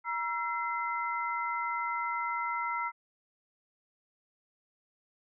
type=tone cluster; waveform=sine; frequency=949 / 1344 / 2057 Hz; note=A#5 / E6 / C7; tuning=+31 / +33 / -30 cents; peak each=-34 / -34 / -37 dBFS; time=0.04-2.92 s; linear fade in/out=50 ms; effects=none